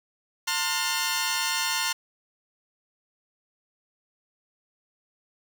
10% pulse tone cluster, 899 / 1050 / 1426 Hz, A5 / C6 / F6, +37 / +6 / +36 cents, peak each -21 dBFS, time 0.47-1.93 s, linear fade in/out 10 ms, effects none

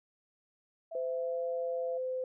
sine tone with pitch glide, 659.3 to 675.9 Hz, E5 to E5, 0 to +43 cents, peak -39 dBFS, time 0.91-1.98 s, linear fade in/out 10 ms, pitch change +43 cents, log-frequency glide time 1.07-1.42 s
sine tone, 513 Hz, C5, 34 cents flat, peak -32 dBFS, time 0.95-2.24 s, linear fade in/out 2 ms
effects none

